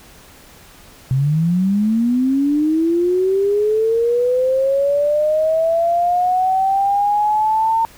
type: linear sweep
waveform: sine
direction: up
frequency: 127.4 to 910 Hz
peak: -13 dBFS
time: 1.11-7.85 s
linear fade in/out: 0 ms
effects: pink hiss -44 dBFS RMS until 7.97 s